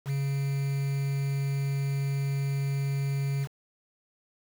triangle tone with quantisation, 138.59 Hz, C#3, in tune, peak -24 dBFS, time 0.05-3.48 s, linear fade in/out 50 ms, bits 7, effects none

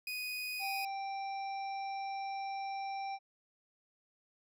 30% pulse tone, 2489 Hz, D#7, in tune, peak -35 dBFS, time 0.07-0.85 s, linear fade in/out 2 ms
harmonic tone, 784 Hz, G5, in tune, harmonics 1 / 3 / 5 / 7, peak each -37 / -48 / -59 / -54 dBFS, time 0.59-3.19 s, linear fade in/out 50 ms
effects none

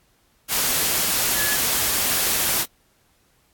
sine tone in noise, 1703 Hz, G#6, 43 cents sharp, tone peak -25 dBFS, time 1.34-1.58 s, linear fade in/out 50 ms, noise white, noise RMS -21 dBFS, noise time 0.48-2.66 s, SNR -7 dB, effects pink hiss -62 dBFS RMS until 3.53 s + AAC 64 kbps

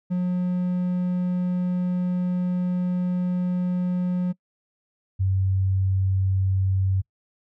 triangle / sine tone pair in turn, 180 / 95.41 Hz, F#3 / G2, -47 / -46 cents, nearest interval major seventh, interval 1099 cents, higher first, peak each -19 dBFS, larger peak neither, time 0.1-4.33 / 5.19-7.02 s, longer first, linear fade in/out 20 ms, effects noise-tail reverb RT60 0.1 s tail -24 dB re dry

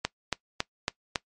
click train, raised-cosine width 0.2 ms, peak -8 dBFS, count 5, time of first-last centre 0.05-1.158 s, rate 3.61 Hz, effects noise-tail reverb RT60 0.1 s tail -21 dB re dry + MP3 48 kbps

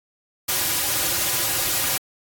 white noise with comb filter, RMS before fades -22 dBFS, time 0.48-1.98 s, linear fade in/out 10 ms, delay 4.5 ms, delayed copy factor -1, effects AAC 64 kbps

